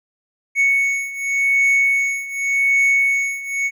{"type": "beating tone pair", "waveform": "triangle", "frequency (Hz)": [2217, 2217.87], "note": ["C#7", "C#7"], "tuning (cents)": [0, 0], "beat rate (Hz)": 0.87, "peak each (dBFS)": [-15, -18], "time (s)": [0.55, 3.71], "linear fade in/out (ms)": 50, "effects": []}